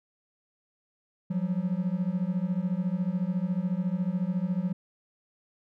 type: beating tone pair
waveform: triangle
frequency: 174.61 / 188.61 Hz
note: F3 / F#3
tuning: 0 / +33 cents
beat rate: 14 Hz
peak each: -27 dBFS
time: 1.3-4.73 s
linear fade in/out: 10 ms
effects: none